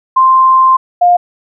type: tone pair in turn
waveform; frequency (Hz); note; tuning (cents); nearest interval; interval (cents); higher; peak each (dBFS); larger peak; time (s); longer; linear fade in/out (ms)
sine; 1046.5 / 707.8; C6 / F5; 0 / +23; perfect fifth; 677; first; -4; neither; 0.16-0.77 / 1.01-1.17; first; 10
effects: none

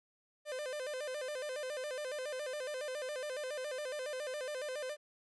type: tone with vibrato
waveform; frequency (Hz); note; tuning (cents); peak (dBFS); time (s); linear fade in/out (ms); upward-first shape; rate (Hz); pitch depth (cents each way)
45% pulse; 554; C#5; -1; -38; 0.45-4.97; 50; square; 7.2; 130
effects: resampled to 24000 Hz

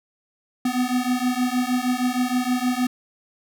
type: beating tone pair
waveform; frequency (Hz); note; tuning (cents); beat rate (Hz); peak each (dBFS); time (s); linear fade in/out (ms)
square; 246.9 / 253.3; B3 / B3; 0 / +44; 6.4; -24; 0.65-2.87; 5
effects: none

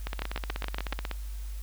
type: two click trains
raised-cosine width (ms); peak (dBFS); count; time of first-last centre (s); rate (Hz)
0.3; -17 / -15; 18 / 6; 0.07-1.113 / 0.22-0.925; 16.3 / 7.09
effects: added 50 Hz sine -34 dBFS peak until 1.62 s + white hiss -53 dBFS RMS until 1.62 s

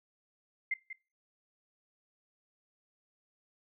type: tone with echo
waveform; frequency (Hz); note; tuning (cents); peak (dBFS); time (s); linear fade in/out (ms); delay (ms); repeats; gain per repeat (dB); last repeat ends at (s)
sine; 2093; C7; 0; -29; 0.71-0.74; 5; 190; 1; -11; 0.93
effects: noise-tail reverb RT60 0.3 s tail -21 dB re dry

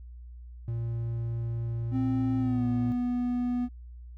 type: tone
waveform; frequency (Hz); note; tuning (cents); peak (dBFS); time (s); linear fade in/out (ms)
triangle; 116.1; A#2; -7; -27; 0.68-2.92; 0
type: tone with pitch glide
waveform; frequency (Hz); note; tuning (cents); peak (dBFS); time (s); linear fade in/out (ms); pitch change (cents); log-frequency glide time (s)
triangle; 261.6 to 245.5; C4 to B3; 0 to -10; -24; 1.91-3.69; 50; -110; 2.38-2.65
effects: added 60 Hz sine -42 dBFS peak until 4.17 s

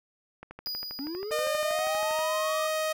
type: click train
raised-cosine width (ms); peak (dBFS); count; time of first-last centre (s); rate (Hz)
0.5; -27; 23; 0.43-2.19; 12.5
type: tone with exponential decay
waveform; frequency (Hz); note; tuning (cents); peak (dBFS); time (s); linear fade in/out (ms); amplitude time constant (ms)
square; 4916; D#8; -22; -31; 0.66-2.37; 0; 370
type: linear sweep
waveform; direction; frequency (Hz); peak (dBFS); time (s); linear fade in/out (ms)
triangle; up; 261.6 to 1220; -31; 0.99-2.68; 5
type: tone with pitch glide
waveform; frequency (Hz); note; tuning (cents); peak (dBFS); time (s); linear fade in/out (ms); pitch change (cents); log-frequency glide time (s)
sawtooth; 610 to 626.4; D#5 to D#5; -34 to +11; -23; 1.31-2.93; 10; +45; 1.66-1.82
effects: none

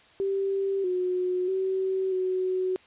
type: tone with pitch steps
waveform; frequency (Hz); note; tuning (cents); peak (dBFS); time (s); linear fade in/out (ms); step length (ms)
sine; 390.9 / 364 / 379.7 / 371.3; G4 / F#4 / F#4 / F#4; -5 / -28 / +45 / +6; -24; 0.2-2.76; 0; 640
effects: white hiss -56 dBFS RMS until 2.86 s + resampled to 8000 Hz

